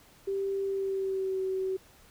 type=tone with pitch glide; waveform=sine; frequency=392 to 378.9 Hz; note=G4 to F#4; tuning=0 to +41 cents; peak=-28 dBFS; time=0.27-1.77 s; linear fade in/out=10 ms; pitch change=-59 cents; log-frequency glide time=0.65-1.41 s; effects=pink hiss -58 dBFS RMS until 2.1 s